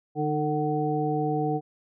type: harmonic tone with a mistuned harmonic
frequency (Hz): 150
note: D3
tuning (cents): +37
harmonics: 1 / 2 / 3 / 5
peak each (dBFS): -29 / -29 / -29 / -29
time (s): 0.15-1.61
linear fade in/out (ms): 50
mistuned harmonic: 2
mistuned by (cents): +34
effects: none